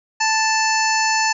harmonic tone, 880 Hz, A5, in tune, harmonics 1 / 2 / 3 / 5 / 6 / 7 / 8, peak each -19 / -22 / -24 / -26 / -27 / -27 / -28 dBFS, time 0.2-1.33 s, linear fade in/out 10 ms, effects none

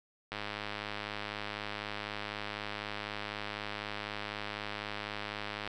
click train, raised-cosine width 0.3 ms, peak -21 dBFS, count 558, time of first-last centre 0.32-5.676 s, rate 104 Hz, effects none

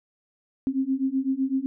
sine beating tone pair, 262.2 / 270.1 Hz, C4 / C#4, +4 / -45 cents, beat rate 7.9 Hz, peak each -26 / -25 dBFS, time 0.67-1.66 s, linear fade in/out 0 ms, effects none

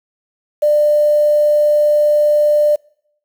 sine tone with quantisation, 595 Hz, D5, 22 cents sharp, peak -9 dBFS, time 0.62-2.76 s, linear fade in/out 10 ms, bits 6, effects noise-tail reverb RT60 0.7 s tail -25 dB re dry

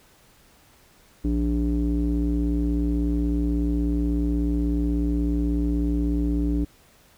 square tone with low-pass filter, 58.2 Hz, A#1, 2 cents flat, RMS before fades -23 dBFS, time 1.24-6.65 s, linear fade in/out 10 ms, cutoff 310 Hz, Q 5.4, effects pink hiss -56 dBFS RMS until 7.17 s

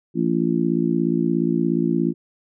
harmonic tone, 57 Hz, A#1, 38 cents flat, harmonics 3 / 4 / 5 / 6, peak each -23 / -23 / -23 / -23 dBFS, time 0.14-2.14 s, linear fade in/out 50 ms, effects none

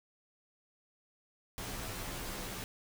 pink noise with comb filter, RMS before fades -41 dBFS, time 1.58-2.64 s, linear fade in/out 0 ms, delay 13 ms, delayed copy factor -1, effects none

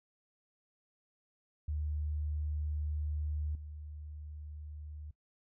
sine tone with level steps, 75.3 Hz, D2, 44 cents sharp, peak -33 / -43 dBFS, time 1.68-5.11 s, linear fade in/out 5 ms, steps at 3.55 s, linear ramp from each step 2 ms, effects noise-tail reverb RT60 0.1 s tail -20 dB re dry

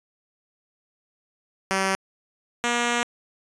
5% pulse tone pair in turn, 192.2 / 239.1 Hz, G3 / A#3, -34 / +44 cents, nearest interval major third, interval 378 cents, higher second, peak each -10 dBFS, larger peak neither, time 1.71-1.95 / 2.64-3.03 s, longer second, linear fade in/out 0 ms, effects resampled to 22050 Hz

